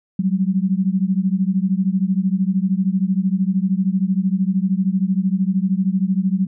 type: beating tone pair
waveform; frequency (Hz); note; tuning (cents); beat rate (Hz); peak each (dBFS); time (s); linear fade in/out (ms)
sine; 184.2 / 197.2; F#3 / G3; -7 / +11; 13; -18 / -19; 0.19-6.47; 5
effects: none